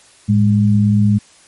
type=tone pair together; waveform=sine; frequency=108.5 / 205.2 Hz; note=A2 / G#3; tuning=-24 / -21 cents; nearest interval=major seventh; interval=1103 cents; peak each=-12 dBFS; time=0.28-1.19 s; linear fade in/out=20 ms; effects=white hiss -47 dBFS RMS until 1.47 s + MP3 48 kbps